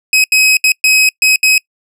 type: tone bursts at uneven times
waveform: sawtooth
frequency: 2541 Hz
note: D#7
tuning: 36 cents sharp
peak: -3 dBFS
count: 6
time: 0.13-0.24 / 0.32-0.57 / 0.64-0.72 / 0.84-1.09 / 1.22-1.36 / 1.43-1.58 s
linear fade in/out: 2 ms
effects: noise-tail reverb RT60 0.1 s tail -26 dB re dry + low-pass 12000 Hz 12 dB/octave